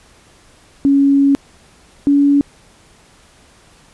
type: tone pair in turn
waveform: sine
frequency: 278.4 / 283.8 Hz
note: C#4 / C#4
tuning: +8 / +41 cents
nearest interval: unison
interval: 33 cents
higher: second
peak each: -8 dBFS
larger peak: neither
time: 0.85-1.35 / 2.07-2.41 s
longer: first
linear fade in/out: 0 ms
effects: pink hiss -48 dBFS RMS until 3.93 s + resampled to 24000 Hz